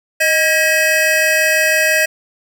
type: tone cluster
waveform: square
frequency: 624 / 1632 / 1918 / 2556 Hz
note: D#5 / G#6 / A#6 / D#7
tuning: +5 / -31 / +49 / +46 cents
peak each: -18 dBFS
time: 0.2-2.06 s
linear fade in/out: 10 ms
effects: none